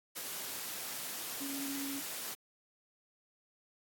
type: tone in noise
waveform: sine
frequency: 277.2 Hz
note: C#4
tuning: in tune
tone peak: -38 dBFS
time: 1.4-2.01 s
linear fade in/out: 20 ms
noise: white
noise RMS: -41 dBFS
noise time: 0.15-2.35 s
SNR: 0 dB
effects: high-pass 150 Hz 12 dB/octave + AAC 64 kbps